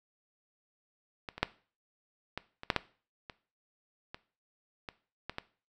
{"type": "clicks", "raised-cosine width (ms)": 0.3, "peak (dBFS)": [-22, -26, -9, -19, -26, -9, -10, -26, -25, -23, -20, -19], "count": 12, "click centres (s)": [1.288, 1.38, 1.43, 2.376, 2.634, 2.702, 2.763, 3.298, 4.145, 4.888, 5.296, 5.384], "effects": ["noise-tail reverb RT60 0.4 s tail -18 dB re dry"]}